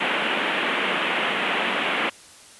white band-pass noise, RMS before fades -24 dBFS, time 0-2.1 s, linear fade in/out 10 ms, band 180 to 3100 Hz, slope 48 dB/octave, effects white hiss -47 dBFS RMS until 2.59 s + resampled to 24000 Hz

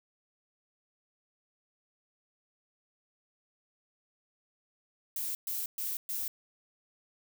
violet noise bursts, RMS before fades -35 dBFS, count 4, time 5.16-6.28 s, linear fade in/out 2 ms, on 190 ms, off 120 ms, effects none

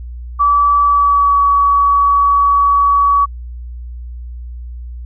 sine tone with pitch glide, 1152 to 1133.5 Hz, D6 to C#6, -34 to +38 cents, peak -8 dBFS, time 0.39-3.26 s, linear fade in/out 20 ms, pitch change -28 cents, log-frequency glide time 0.83-1.4 s, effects added 60 Hz sine -25 dBFS peak until 5.05 s

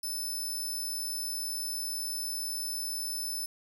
15% pulse tone, 5274 Hz, E8, in tune, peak -27 dBFS, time 0.03-3.46 s, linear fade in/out 5 ms, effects none

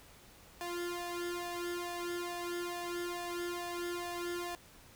sawtooth tone with flanger, 349.2 Hz, F4, in tune, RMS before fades -39 dBFS, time 0.61-4.55 s, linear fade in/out 0 ms, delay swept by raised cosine 1.7 to 2.28 ms, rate 2.3 Hz, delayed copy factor +1, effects pink hiss -58 dBFS RMS until 4.95 s

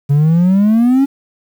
triangle exponential sweep, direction up, 138.7 to 280.9 Hz, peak -5 dBFS, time 0.09-1.06 s, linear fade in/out 20 ms, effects tanh soft clip ceiling -1 dBFS + 7-bit

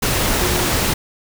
sine tone in noise, 360 Hz, F#4, 47 cents flat, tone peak -23 dBFS, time 0.41-0.66 s, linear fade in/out 10 ms, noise pink, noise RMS -18 dBFS, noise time 0.02-0.94 s, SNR -8 dB, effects none

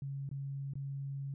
sine tone with dropouts, 138.2 Hz, C#3, 5 cents flat, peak -37 dBFS, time 0.02-1.34 s, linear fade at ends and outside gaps 2 ms, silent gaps 0.291-0.313 / 0.736-0.754 s, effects none

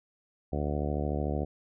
harmonic tone, 73.42 Hz, D2, in tune, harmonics 1 / 2 / 3 / 4 / 5 / 6 / 7 / 8 / 9 / 10, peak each -32 / -35 / -37 / -38 / -39 / -40 / -40 / -41 / -42 / -42 dBFS, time 0.52-1.45 s, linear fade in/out 10 ms, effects none

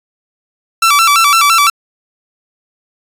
sawtooth tone with vibrato, 1244.5 Hz, D#6, in tune, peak -3 dBFS, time 0.82-1.7 s, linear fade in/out 5 ms, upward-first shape square, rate 5.9 Hz, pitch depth 130 cents each way, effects resampled to 32000 Hz

